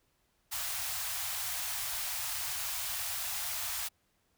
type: band-stop noise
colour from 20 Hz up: white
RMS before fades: -36 dBFS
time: 0.51-3.89 s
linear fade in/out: 20 ms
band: 120 to 630 Hz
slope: 96 dB/octave
effects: pink hiss -74 dBFS RMS until 4.37 s